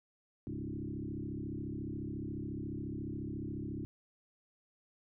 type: tone with frequency modulation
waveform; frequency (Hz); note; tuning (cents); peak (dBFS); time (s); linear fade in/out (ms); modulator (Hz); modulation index
sine; 207.7; G#3; 0; -37; 0.47-3.85; 0; 34.2; 3.9
effects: none